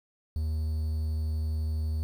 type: tone with quantisation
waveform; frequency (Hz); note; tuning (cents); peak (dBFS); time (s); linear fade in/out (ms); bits
triangle; 78; D#2; +5; -25; 0.36-2.03; 0; 9
effects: none